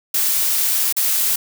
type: noise with dropouts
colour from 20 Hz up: blue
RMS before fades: -18 dBFS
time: 0.14-1.36 s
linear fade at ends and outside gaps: 5 ms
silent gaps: 0.926-0.965 s
effects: none